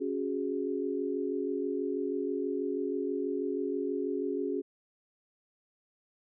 sine chord, C# suspended fourth, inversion none, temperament just, 277.2 / 369.6 / 415.8 Hz, C#4 / F#4 / G#4, 0 / -2 / +2 cents, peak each -34 dBFS, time 0-4.62 s, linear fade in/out 20 ms, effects none

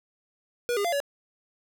square tone with pitch steps, 482.1 / 405.8 / 690 / 566 Hz, B4 / G#4 / F5 / C#5, -42 / -40 / -21 / +36 cents, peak -25 dBFS, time 0.69-1.002 s, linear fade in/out 0 ms, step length 78 ms, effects none

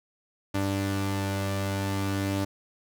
sawtooth tone pair together, 98 / 294.5 Hz, G2 / D4, 0 / +5 cents, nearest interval octave + perfect fifth, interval 1905 cents, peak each -24 / -27 dBFS, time 0.54-2.45 s, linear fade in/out 10 ms, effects none

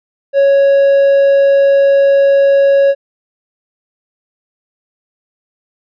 triangle tone, 554.4 Hz, C#5, in tune, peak -4 dBFS, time 0.33-2.95 s, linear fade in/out 50 ms, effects resampled to 11025 Hz

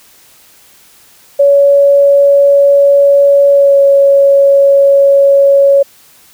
sine tone with pitch glide, 563 to 556.5 Hz, C#5 to C#5, +27 to +7 cents, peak -3 dBFS, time 1.39-5.83 s, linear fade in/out 10 ms, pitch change -20 cents, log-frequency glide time 3.5-3.8 s, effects white hiss -43 dBFS RMS until 6.33 s

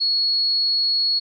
sine tone, 4347 Hz, C#8, 35 cents flat, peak -17 dBFS, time 0-1.2 s, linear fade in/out 20 ms, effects none

